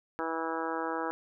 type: harmonic tone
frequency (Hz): 163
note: E3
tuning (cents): -19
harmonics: 2 / 3 / 4 / 5 / 6 / 7 / 8 / 9 / 10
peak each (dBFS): -37 / -37 / -42 / -39 / -38 / -44 / -39 / -44 / -43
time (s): 0.19-1.11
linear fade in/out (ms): 0
effects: none